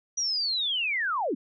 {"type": "linear sweep", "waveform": "sine", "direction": "down", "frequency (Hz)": [5860, 207.9], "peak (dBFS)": -25, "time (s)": [0.17, 1.35], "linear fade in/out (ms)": 10, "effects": []}